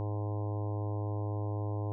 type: harmonic tone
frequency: 103.83 Hz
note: G#2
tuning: in tune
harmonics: 1 / 3 / 4 / 5 / 6 / 7 / 8 / 9 / 10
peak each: -32 / -42 / -44 / -46 / -48 / -49 / -50 / -51 / -52 dBFS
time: 0-1.92 s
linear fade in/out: 0 ms
effects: none